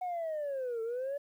sine linear two-way sweep, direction down then up, 740 to 443.6 to 578 Hz, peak -31 dBFS, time 0.01-1.18 s, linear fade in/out 10 ms, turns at 0.82 s, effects tanh soft clip ceiling -31 dBFS + 11-bit

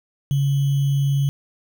sine tone with sample-and-hold, 139.4 Hz, C#3, 10 cents sharp, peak -16 dBFS, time 0.31-1.29 s, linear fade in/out 0 ms, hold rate 3150 Hz, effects none

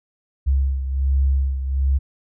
sine beating tone pair, 67.4 / 68.7 Hz, C#2 / C#2, -48 / -15 cents, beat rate 1.3 Hz, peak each -17 / -24 dBFS, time 0.46-1.99 s, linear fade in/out 20 ms, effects none

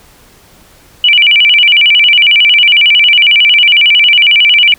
sine tone with vibrato, 2622 Hz, E7, 10 cents flat, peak -3 dBFS, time 1.04-4.74 s, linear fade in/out 2 ms, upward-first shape square, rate 11 Hz, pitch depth 200 cents each way, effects pink hiss -42 dBFS RMS until 4.78 s

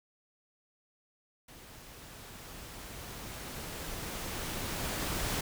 pink noise with level ramp, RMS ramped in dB -52 to -33 dBFS, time 1.48-5.41 s, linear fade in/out 5 ms, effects none

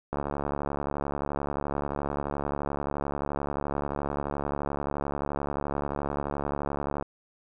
click train, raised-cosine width 1 ms, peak -16 dBFS, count 494, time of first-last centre 0.13-7.025 s, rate 71.5 Hz, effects none

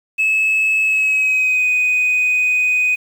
sine tone with pitch glide, 2593 to 2496 Hz, E7 to D#7, -29 to +5 cents, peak -11 dBFS, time 0.18-2.96 s, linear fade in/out 20 ms, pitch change -66 cents, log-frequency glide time 0.82-1.67 s, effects tanh soft clip ceiling -11 dBFS + 7-bit

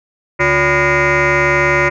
sine tone with frequency modulation, 1213 Hz, D#6, 44 cents flat, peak -8 dBFS, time 0.39-1.9 s, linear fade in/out 20 ms, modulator 214 Hz, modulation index 4.9, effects tanh soft clip ceiling -8 dBFS

